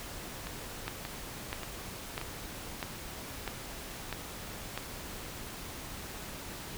two click trains, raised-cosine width 0.3 ms, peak -18 / -22 dBFS, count 7 / 4, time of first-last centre 0.88-4.776 / 0.47-2.214 s, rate 1.54 / 1.72 Hz, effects pink hiss -43 dBFS RMS until 6.77 s

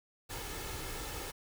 pink noise with comb filter, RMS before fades -41 dBFS, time 0.29-1.32 s, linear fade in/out 20 ms, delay 2.3 ms, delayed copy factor +0.55, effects none

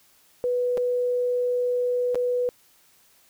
sine tone with dropouts, 492.9 Hz, B4, 3 cents flat, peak -21 dBFS, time 0.44-2.49 s, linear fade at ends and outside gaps 0 ms, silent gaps 0.773-0.778 / 2.146-2.155 s, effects white hiss -59 dBFS RMS until 3.29 s

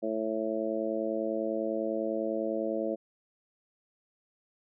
harmonic tone, 110 Hz, A2, in tune, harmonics 2 / 3 / 4 / 5 / 6, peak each -37 / -34 / -37 / -33 / -36 dBFS, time 0.02-2.96 s, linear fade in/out 20 ms, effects none

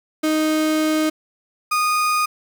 35% pulse tone pair in turn, 311.1 / 1233 Hz, D#4 / D#6, 0 / -16 cents, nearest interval 2 octaves, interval 2384 cents, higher second, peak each -15 dBFS, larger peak neither, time 0.23-1.1 / 1.71-2.26 s, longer first, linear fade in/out 10 ms, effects 8-bit

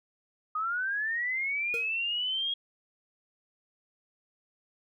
sine linear sweep, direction up, 1231 to 3297 Hz, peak -28 dBFS, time 0.55-2.54 s, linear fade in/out 5 ms
square tone with exponential decay, 466.2 Hz, A#4, in tune, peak -33 dBFS, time 1.74-1.93 s, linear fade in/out 0 ms, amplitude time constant 41 ms
effects none

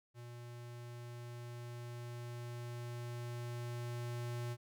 square tone with level ramp, 120 Hz, B2, 49 cents flat, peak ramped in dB -49 to -39 dBFS, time 0.14-4.57 s, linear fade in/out 50 ms, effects none

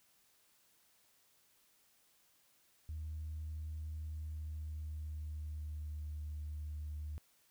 sine tone with pitch glide, 77.78 to 75.48 Hz, D#2 to D2, 0 to +48 cents, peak -39 dBFS, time 2.89-7.18 s, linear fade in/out 0 ms, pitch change -52 cents, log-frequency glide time 3.97-6.08 s, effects tanh soft clip ceiling -36 dBFS + white hiss -71 dBFS RMS until 7.5 s

